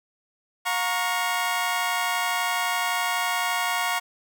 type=chord; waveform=20% pulse; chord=Bb minor; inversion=second; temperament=equal with one note detuned; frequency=715.2 / 932.3 / 1108.7 Hz; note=F5 / Bb5 / Db6; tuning=+41 / 0 / 0 cents; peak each=-23 dBFS; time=0.65-4 s; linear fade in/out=20 ms; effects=none